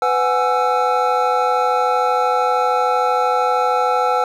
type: tone cluster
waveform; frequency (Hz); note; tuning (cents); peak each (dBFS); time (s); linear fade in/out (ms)
triangle; 501 / 740 / 833 / 1331; B4 / F#5 / G#5 / E6; +25 / 0 / +5 / +16; -18; 0.02-4.24; 2
effects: none